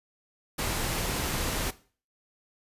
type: noise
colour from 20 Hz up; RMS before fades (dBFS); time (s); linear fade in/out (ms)
pink; -30; 0.58-1.71; 10
effects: noise-tail reverb RT60 0.4 s tail -17 dB re dry + resampled to 32000 Hz